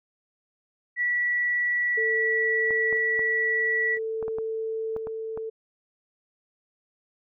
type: tone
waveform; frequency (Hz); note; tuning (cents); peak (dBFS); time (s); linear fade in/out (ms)
sine; 1947; B6; -25; -22; 0.96-3.99; 50
type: tone with tremolo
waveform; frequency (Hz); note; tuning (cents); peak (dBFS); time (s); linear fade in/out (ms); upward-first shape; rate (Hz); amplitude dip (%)
sine; 444.3; A4; +17; -27; 1.97-5.5; 10; square; 0.5; 30
type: clicks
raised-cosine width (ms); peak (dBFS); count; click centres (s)
1; -24; 9; 2.707 / 2.927 / 3.193 / 4.227 / 4.281 / 4.385 / 4.964 / 5.071 / 5.375
effects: none